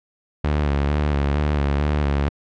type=tone with vibrato; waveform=sawtooth; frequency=72.5 Hz; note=D2; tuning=22 cents flat; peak=-14 dBFS; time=0.44-2.29 s; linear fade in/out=5 ms; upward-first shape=square; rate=2.2 Hz; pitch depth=42 cents each way; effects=low-pass 3000 Hz 12 dB/octave